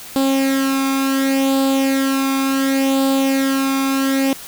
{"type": "tone with flanger", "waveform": "sawtooth", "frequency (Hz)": 270.1, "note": "C#4", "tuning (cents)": -45, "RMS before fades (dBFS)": -17, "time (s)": [0.16, 4.33], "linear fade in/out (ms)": 0, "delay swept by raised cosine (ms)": [0.24, 0.84], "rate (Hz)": 0.69, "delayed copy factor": 0.65, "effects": ["white hiss -35 dBFS RMS until 4.47 s"]}